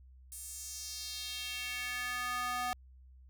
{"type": "tone with high-pass filter sweep", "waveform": "square", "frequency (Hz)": 246.9, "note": "B3", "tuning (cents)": 0, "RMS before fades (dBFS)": -39, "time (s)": [0.32, 2.73], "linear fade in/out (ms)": 0, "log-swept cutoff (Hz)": [9300, 860], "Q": 2.3, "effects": ["added 64 Hz sine -54 dBFS peak until 3.29 s"]}